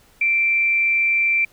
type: tone with amplitude modulation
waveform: sine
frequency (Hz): 2349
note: D7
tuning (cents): 0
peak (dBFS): -14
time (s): 0.21-1.45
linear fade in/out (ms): 5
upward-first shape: sine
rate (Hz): 223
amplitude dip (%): 25
effects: pink hiss -54 dBFS RMS until 1.52 s